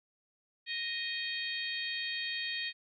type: harmonic tone with a mistuned harmonic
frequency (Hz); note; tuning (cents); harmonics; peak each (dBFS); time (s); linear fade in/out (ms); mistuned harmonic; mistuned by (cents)
622.3; D#5; 0; 3 / 4 / 5 / 6 / 7; -39 / -40 / -41 / -42 / -42; 0.66-2.73; 50; 5; +50
effects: none